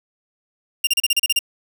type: tone bursts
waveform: sawtooth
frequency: 2794 Hz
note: F7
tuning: in tune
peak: -11 dBFS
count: 9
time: 0.84-1.391 s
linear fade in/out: 5 ms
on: 31 ms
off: 34 ms
effects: none